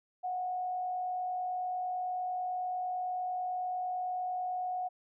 sine tone with frequency modulation, 731 Hz, F#5, 21 cents flat, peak -32 dBFS, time 0.23-4.89 s, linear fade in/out 20 ms, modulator 49 Hz, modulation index 0.24, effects none

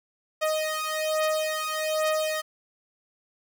sawtooth beating tone pair, 622.3 / 623.5 Hz, D#5 / D#5, 0 / +3 cents, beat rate 1.2 Hz, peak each -24 dBFS, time 0.41-2.42 s, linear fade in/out 20 ms, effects none

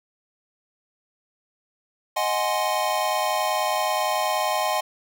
square chord, Ab dominant seventh, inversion second, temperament equal, 622.3 / 740 / 830.6 / 1046.5 Hz, Eb5 / Gb5 / Ab5 / C6, 0 / 0 / 0 / 0 cents, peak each -28 dBFS, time 2.16-4.81 s, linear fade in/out 10 ms, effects none

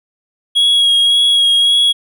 triangle tone with vibrato, 3309 Hz, G#7, 7 cents flat, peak -7 dBFS, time 0.55-1.93 s, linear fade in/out 20 ms, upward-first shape sine, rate 1.8 Hz, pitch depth 18 cents each way, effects none

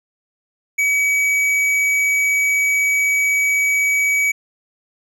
triangle tone with tanh clipping, 2274 Hz, C#7, 44 cents sharp, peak -16 dBFS, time 0.78-4.32 s, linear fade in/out 10 ms, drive 15 dB, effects none

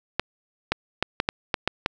clicks, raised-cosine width 0.3 ms, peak -5 dBFS, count 8, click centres 0.196 / 0.72 / 1.026 / 1.201 / 1.289 / 1.542 / 1.676 / 1.861 s, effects none

